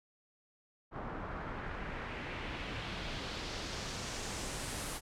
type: noise with low-pass filter sweep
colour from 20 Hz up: pink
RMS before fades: -41 dBFS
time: 0.91-5.01 s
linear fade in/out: 50 ms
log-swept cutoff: 1100 to 11000 Hz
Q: 1.5
effects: none